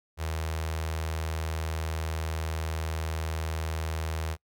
sawtooth tone with notch filter, 80 Hz, D#2, 49 cents sharp, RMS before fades -32 dBFS, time 0.17-4.37 s, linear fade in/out 50 ms, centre 230 Hz, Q 0.69, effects noise-tail reverb RT60 0.1 s tail -25 dB re dry

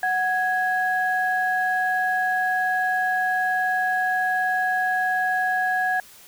sine tone pair together, 740 / 1661.2 Hz, F#5 / G#6, 0 / 0 cents, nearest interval octave + major second, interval 1400 cents, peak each -22 dBFS, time 0.03-6 s, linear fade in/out 2 ms, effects tanh soft clip ceiling -12 dBFS + white hiss -48 dBFS RMS until 6.27 s

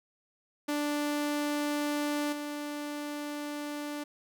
sawtooth tone with level steps, 293.7 Hz, D4, in tune, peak -25 / -31 dBFS, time 0.68-4.04 s, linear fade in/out 10 ms, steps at 2.32 s, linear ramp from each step 10 ms, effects none

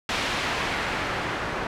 white noise with low-pass filter sweep, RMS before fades -28 dBFS, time 0.09-1.67 s, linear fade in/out 2 ms, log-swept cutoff 3000 to 1400 Hz, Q 0.8, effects none

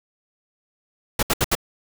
pink noise bursts, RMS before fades -19 dBFS, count 4, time 1.19-1.552 s, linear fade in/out 5 ms, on 38 ms, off 70 ms, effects none

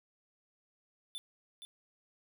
square tone with echo, 3520 Hz, A7, in tune, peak -40 dBFS, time 1.15-1.18 s, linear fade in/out 0 ms, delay 470 ms, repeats 1, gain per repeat -7 dB, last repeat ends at 1.65 s, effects none

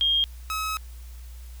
sine / sawtooth tone pair in turn, 3228 / 1281 Hz, G#7 / E6, -50 / -50 cents, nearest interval octave + major third, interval 1600 cents, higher first, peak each -19 / -23 dBFS, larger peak first, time 0.01-0.24 / 0.5-0.77 s, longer second, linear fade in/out 0 ms, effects added 60 Hz sine -38 dBFS peak until 1.6 s + white hiss -54 dBFS RMS until 1.6 s

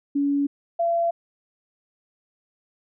sine tone pair in turn, 283.3 / 679.1 Hz, C#4 / F5, +38 / -49 cents, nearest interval octave + minor third, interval 1513 cents, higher second, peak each -19 dBFS, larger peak neither, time 0.15-0.47 / 0.79-1.11 s, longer neither, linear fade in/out 10 ms, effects none

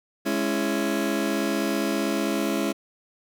30% pulse chord, C# minor, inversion second, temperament just, 207.9 / 277.2 / 332.6 Hz, G#3 / C#4 / E4, +2 / 0 / +16 cents, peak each -25 dBFS, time 0.25-2.73 s, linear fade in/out 20 ms, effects none

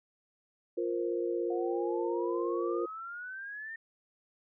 sine chord, F suspended fourth, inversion none, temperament equal, 349.2 / 466.2 / 523.3 Hz, F4 / Bb4 / C5, 0 / 0 / 0 cents, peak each -32 / -34 / -38 dBFS, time 0.77-2.86 s, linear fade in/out 10 ms
sine exponential sweep, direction up, 714 to 1831 Hz, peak -39 dBFS, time 1.5-3.76 s, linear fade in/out 5 ms
effects none

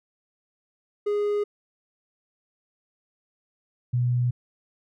triangle / sine tone pair in turn, 413.2 / 122.85 Hz, G#4 / B2, -9 / -9 cents, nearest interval octave + major sixth, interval 2100 cents, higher first, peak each -20 dBFS, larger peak neither, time 1.06-1.44 / 3.93-4.31 s, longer neither, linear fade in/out 10 ms, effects none

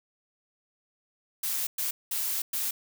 blue noise bursts at uneven times, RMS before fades -30 dBFS, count 4, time 1.43-1.67 / 1.78-1.91 / 2.11-2.42 / 2.53-2.71 s, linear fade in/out 5 ms, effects none

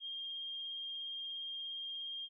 sine tone with vibrato, 3216 Hz, G7, 44 cents sharp, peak -40 dBFS, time 0-2.29 s, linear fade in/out 50 ms, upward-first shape sine, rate 17 Hz, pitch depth 13 cents each way, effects none

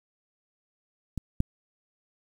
clicks, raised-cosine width 5 ms, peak -19 / -11 dBFS, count 2, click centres 1.177 / 1.404 s, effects 8-bit

